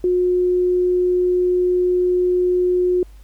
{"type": "tone", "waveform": "sine", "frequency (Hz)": 360.6, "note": "F#4", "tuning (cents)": -45, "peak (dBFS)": -14, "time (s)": [0.04, 3.03], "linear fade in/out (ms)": 2, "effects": ["added 50 Hz sine -39 dBFS peak until 3.23 s", "pink hiss -56 dBFS RMS until 3.23 s"]}